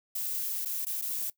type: noise with dropouts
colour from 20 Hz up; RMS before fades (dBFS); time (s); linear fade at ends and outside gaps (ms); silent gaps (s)
violet; -33; 0.15-1.3; 5; 0.65-0.656 / 0.85-0.865 / 1.015-1.021
effects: noise-tail reverb RT60 0.1 s tail -20 dB re dry